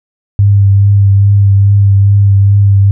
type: tone with vibrato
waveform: sine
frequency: 99.8 Hz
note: G2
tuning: 32 cents sharp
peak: -3 dBFS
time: 0.39-2.91 s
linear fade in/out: 0 ms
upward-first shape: triangle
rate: 2.4 Hz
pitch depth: 25 cents each way
effects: none